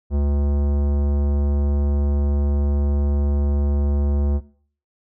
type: tone with tanh clipping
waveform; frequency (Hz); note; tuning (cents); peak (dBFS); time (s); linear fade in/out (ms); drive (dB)
sine; 71.6; D2; -43; -19; 0.1-4.41; 50; 17
effects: noise-tail reverb RT60 0.5 s tail -18 dB re dry